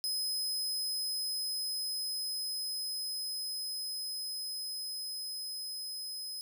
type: tone with level ramp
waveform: sawtooth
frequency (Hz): 5070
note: D#8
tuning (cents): +32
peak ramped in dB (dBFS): -29 to -36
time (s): 0.04-6.41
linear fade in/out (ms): 0
effects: none